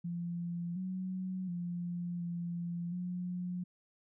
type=tone with pitch steps; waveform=sine; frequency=172.3 / 186 / 174.5 / 172.2 / 179.1 Hz; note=F3 / F#3 / F3 / F3 / F3; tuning=-23 / +9 / -1 / -24 / +44 cents; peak=-35 dBFS; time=0.04-3.64 s; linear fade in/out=10 ms; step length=720 ms; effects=none